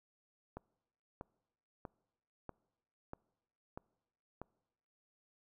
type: click train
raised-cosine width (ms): 1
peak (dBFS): -30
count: 7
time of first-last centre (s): 0.57-4.416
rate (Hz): 1.56
effects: noise-tail reverb RT60 1.0 s tail -25 dB re dry